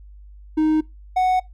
triangle tone pair in turn, 311.1 / 739.9 Hz, D#4 / F#5, 0 / 0 cents, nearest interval octave + minor third, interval 1500 cents, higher second, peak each -13 dBFS, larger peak neither, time 0.57-0.81 / 1.16-1.4 s, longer neither, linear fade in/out 10 ms, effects noise-tail reverb RT60 0.2 s tail -23 dB re dry + added 50 Hz sine -40 dBFS peak until 1.53 s

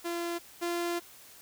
sawtooth tone pair in turn, 342.4 / 344.8 Hz, F4 / F4, -34 / -22 cents, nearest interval unison, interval 12 cents, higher second, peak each -28 / -26 dBFS, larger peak second, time 0.04-0.39 / 0.61-1 s, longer second, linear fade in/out 20 ms, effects white hiss -53 dBFS RMS until 1.41 s

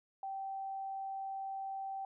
sine tone, 777 Hz, G5, 16 cents flat, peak -38 dBFS, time 0.23-2.05 s, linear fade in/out 2 ms, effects none

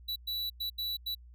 square tone bursts at uneven times, 3943 Hz, B7, 4 cents flat, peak -33 dBFS, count 5, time 0.08-0.16 / 0.27-0.5 / 0.6-0.7 / 0.78-0.97 / 1.06-1.15 s, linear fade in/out 10 ms, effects added 60 Hz sine -50 dBFS peak until 1.34 s

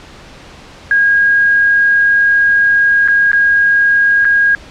sine tone with dropouts, 1633 Hz, G#6, 30 cents flat, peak -7 dBFS, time 0.91-4.55 s, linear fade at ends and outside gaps 1 ms, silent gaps 3.077-3.084 / 3.317-3.331 / 4.247-4.252 s, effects pink hiss -36 dBFS RMS until 4.7 s + low-pass 5000 Hz 12 dB/octave

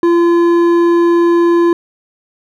sine tone with hard clipping, 342.1 Hz, F4, 36 cents flat, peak -9 dBFS, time 0.03-1.73 s, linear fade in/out 2 ms, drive 8 dB, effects none

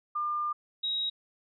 sine tone pair in turn, 1200 / 3810 Hz, D6 / A#7, +37 / +37 cents, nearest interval octave + minor sixth, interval 2000 cents, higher second, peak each -28 dBFS, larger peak neither, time 0.15-0.53 / 0.83-1.1 s, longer first, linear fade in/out 10 ms, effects none

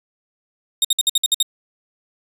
sawtooth tone bursts, 3705 Hz, A#7, 11 cents flat, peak -10 dBFS, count 8, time 0.82-1.427 s, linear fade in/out 2 ms, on 26 ms, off 57 ms, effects resampled to 32000 Hz

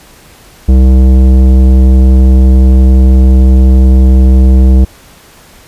sine tone with tanh clipping, 64.7 Hz, C2, 19 cents flat, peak -3 dBFS, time 0.68-4.85 s, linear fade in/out 10 ms, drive 14 dB, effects pink hiss -38 dBFS RMS until 5.67 s + resampled to 32000 Hz

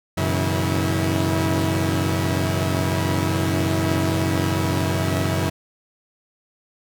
sawtooth tone cluster, 93.3 / 122.4 / 138.7 / 161.9 / 323.4 Hz, F#2 / B2 / C#3 / E3 / E4, +15 / -15 / +1 / -31 / -33 cents, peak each -19 / -25 / -23 / -24 / -21 dBFS, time 0.17-5.5 s, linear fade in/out 10 ms, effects none

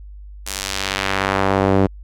sawtooth tone with band-pass filter sweep, 97 Hz, G2, 18 cents flat, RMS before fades -19 dBFS, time 0.46-1.87 s, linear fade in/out 10 ms, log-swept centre 9000 to 360 Hz, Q 0.82, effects added 50 Hz sine -34 dBFS peak until 2.03 s

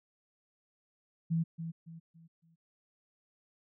sine tone with echo, 164.7 Hz, E3, 1 cent flat, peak -27 dBFS, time 1.3-1.44 s, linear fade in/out 20 ms, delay 280 ms, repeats 4, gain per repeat -9 dB, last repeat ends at 2.56 s, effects none

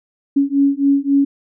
sine beating tone pair, 277.2 / 280.9 Hz, C#4 / C#4, 0 / +23 cents, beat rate 3.7 Hz, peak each -15 dBFS, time 0.36-1.25 s, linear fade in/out 10 ms, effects none

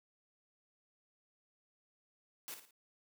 white noise with echo, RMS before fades -45 dBFS, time 2.48-2.54 s, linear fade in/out 0 ms, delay 56 ms, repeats 3, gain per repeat -8 dB, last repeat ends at 2.708 s, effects high-pass 200 Hz 12 dB/octave

